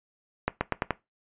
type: accelerating click train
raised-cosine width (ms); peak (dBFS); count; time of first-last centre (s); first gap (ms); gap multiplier
0.5; -9; 5; 0.48-0.907; 130; 0.87
effects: noise-tail reverb RT60 0.2 s tail -19 dB re dry + resampled to 8000 Hz